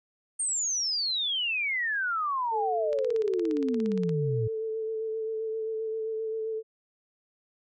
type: exponential sweep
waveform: sine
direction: down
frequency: 8870 to 110 Hz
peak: -26 dBFS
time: 0.39-4.48 s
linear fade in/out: 10 ms
type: tone with vibrato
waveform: sine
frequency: 441.8 Hz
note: A4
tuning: 7 cents sharp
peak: -29 dBFS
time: 2.51-6.63 s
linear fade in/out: 50 ms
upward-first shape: sine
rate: 7.6 Hz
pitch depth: 20 cents each way
type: click train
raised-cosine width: 0.2 ms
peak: -26 dBFS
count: 21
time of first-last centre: 2.93-4.093 s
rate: 17.2 Hz
effects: none